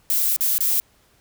violet noise with dropouts, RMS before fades -20 dBFS, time 0.1-0.8 s, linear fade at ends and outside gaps 0 ms, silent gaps 0.363-0.408 / 0.581-0.606 s, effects pink hiss -59 dBFS RMS until 1.2 s

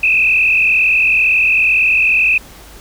sine tone with frequency modulation, 2556 Hz, D#7, 46 cents sharp, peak -9 dBFS, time 0.03-2.38 s, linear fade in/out 5 ms, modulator 42.1 Hz, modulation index 2.5, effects added 50 Hz sine -39 dBFS peak until 2.8 s + pink hiss -39 dBFS RMS until 2.8 s

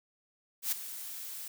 blue noise with ADSR envelope, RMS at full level -29 dBFS, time 0.62-1.48 s, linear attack 100 ms, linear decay 10 ms, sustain -13 dB, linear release 4 ms, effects none

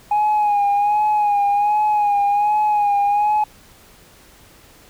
sine tone with vibrato, 828 Hz, G#5, 5 cents flat, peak -12 dBFS, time 0.11-3.44 s, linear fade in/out 5 ms, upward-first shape sine, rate 1.3 Hz, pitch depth 41 cents each way, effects tanh soft clip ceiling -12 dBFS + pink hiss -48 dBFS RMS until 4.89 s

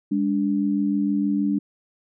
sine tone pair together, 203.4 / 289.8 Hz, G#3 / D4, -36 / -23 cents, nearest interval tritone, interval 613 cents, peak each -22 dBFS, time 0.11-1.59 s, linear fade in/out 10 ms, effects none

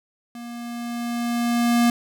square tone with level ramp, 237.3 Hz, A#3, 31 cents sharp, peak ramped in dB -35 to -15 dBFS, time 0.35-1.9 s, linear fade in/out 2 ms, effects none

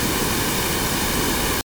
pink noise with comb filter, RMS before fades -21 dBFS, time 0-1.61 s, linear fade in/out 0 ms, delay 1.5 ms, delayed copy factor -0.5, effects MP3 96 kbps

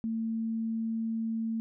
sine tone, 225.1 Hz, A3, 40 cents sharp, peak -29 dBFS, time 0.04-1.6 s, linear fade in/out 0 ms, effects none

